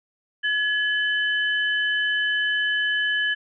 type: tone pair together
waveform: sine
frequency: 1698 / 3022 Hz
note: G#6 / F#7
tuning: +38 / +36 cents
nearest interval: minor seventh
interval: 998 cents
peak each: -21 / -27 dBFS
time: 0.43-3.35 s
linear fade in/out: 20 ms
effects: none